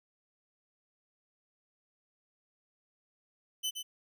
sawtooth tone with echo, 3028 Hz, F#7, 39 cents sharp, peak -28 dBFS, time 3.63-3.71 s, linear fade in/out 20 ms, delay 120 ms, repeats 1, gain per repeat -6 dB, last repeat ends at 3.83 s, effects none

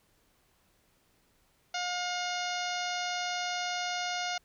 harmonic tone, 715 Hz, F5, 41 cents sharp, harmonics 1 / 2 / 3 / 4 / 5 / 6 / 7 / 8 / 9, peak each -35 / -38 / -40 / -41 / -42 / -43 / -43 / -44 / -45 dBFS, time 1.74-4.38 s, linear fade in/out 5 ms, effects pink hiss -69 dBFS RMS until 4.44 s

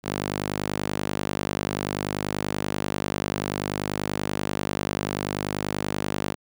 sawtooth tone with high-pass filter, 50.3 Hz, G1, 45 cents sharp, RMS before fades -29 dBFS, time 0.03-6.36 s, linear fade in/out 50 ms, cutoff 180 Hz, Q 0.74, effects none

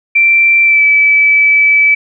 sine tone with pitch glide, 2349 to 2303 Hz, D7 to D7, 0 to -34 cents, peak -5 dBFS, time 0.15-1.95 s, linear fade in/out 10 ms, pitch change -34 cents, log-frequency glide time 0.63-0.84 s, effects none

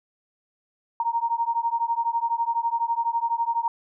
sine beating tone pair, 924 / 936 Hz, A#5 / A#5, -16 / +7 cents, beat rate 12 Hz, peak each -25 dBFS, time 1-3.68 s, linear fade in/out 2 ms, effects none

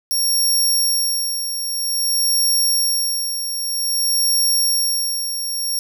20% pulse tone with tremolo, 5560 Hz, F8, 9 cents flat, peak -9 dBFS, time 0.11-5.79 s, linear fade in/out 0 ms, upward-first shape sine, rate 0.52 Hz, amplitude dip 60%, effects none

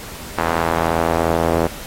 sawtooth tone with band-pass filter sweep, 82.8 Hz, E2, 8 cents sharp, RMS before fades -19 dBFS, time 0.38-1.67 s, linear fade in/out 5 ms, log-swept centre 1100 to 520 Hz, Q 1.3, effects pink hiss -34 dBFS RMS until 1.86 s + AAC 48 kbps

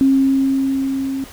sine tone with level ramp, 269.5 Hz, C#4, 49 cents flat, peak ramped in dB -9 to -20 dBFS, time 0.01-1.24 s, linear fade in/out 0 ms, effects pink hiss -39 dBFS RMS until 1.32 s

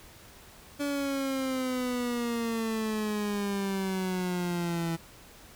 30% pulse exponential sweep, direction down, 288.1 to 164.81 Hz, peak -26 dBFS, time 0.79-4.97 s, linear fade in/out 20 ms, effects pink hiss -52 dBFS RMS until 5.55 s

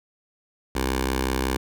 10% pulse tone with notch filter, 65.41 Hz, C2, in tune, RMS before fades -25 dBFS, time 0.75-1.57 s, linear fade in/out 5 ms, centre 150 Hz, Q 0.76, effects none

